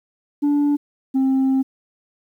sine tone pair in turn, 290 / 265.6 Hz, D4 / C4, -22 / +26 cents, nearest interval major second, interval 152 cents, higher first, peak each -12 dBFS, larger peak neither, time 0.42-0.77 / 1.14-1.63 s, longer second, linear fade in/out 20 ms, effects tanh soft clip ceiling -14 dBFS + 9-bit

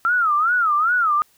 sine tone with vibrato, 1318.5 Hz, E6, in tune, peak -15 dBFS, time 0.05-1.22 s, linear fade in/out 0 ms, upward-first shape sine, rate 2.5 Hz, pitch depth 200 cents each way, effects white hiss -58 dBFS RMS until 1.37 s

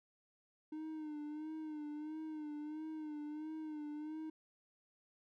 triangle tone with vibrato, 305.7 Hz, D#4, 30 cents flat, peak -40 dBFS, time 0.72-4.3 s, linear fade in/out 5 ms, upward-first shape sine, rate 1.5 Hz, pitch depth 53 cents each way, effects none

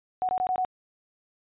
sine tone bursts, 741 Hz, F#5, 2 cents sharp, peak -23 dBFS, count 5, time 0.22-0.649 s, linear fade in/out 0 ms, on 69 ms, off 21 ms, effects resampled to 8000 Hz

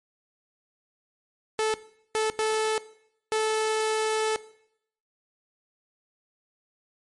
sawtooth tone bursts at uneven times, 436.4 Hz, A4, 14 cents flat, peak -19 dBFS, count 4, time 1.59-1.74 / 2.15-2.3 / 2.39-2.78 / 3.32-4.36 s, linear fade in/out 0 ms, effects noise-tail reverb RT60 0.7 s tail -18 dB re dry + MP3 48 kbps

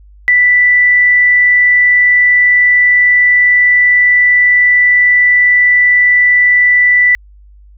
sine tone, 1975.5 Hz, B6, in tune, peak -5 dBFS, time 0.28-7.15 s, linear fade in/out 0 ms, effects added 50 Hz sine -37 dBFS peak until 7.77 s

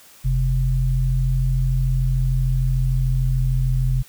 sine tone pair together, 43.38 / 130 Hz, F1 / C3, -11 / -11 cents, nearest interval octave + perfect fifth, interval 1900 cents, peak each -19 dBFS, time 0.24-4.03 s, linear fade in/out 20 ms, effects white hiss -48 dBFS RMS until 4.08 s

